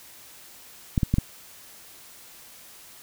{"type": "clicks", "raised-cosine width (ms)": 5, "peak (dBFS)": -8, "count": 4, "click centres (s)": [0.978, 1.032, 1.14, 1.184], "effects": ["white hiss -48 dBFS RMS until 3.02 s"]}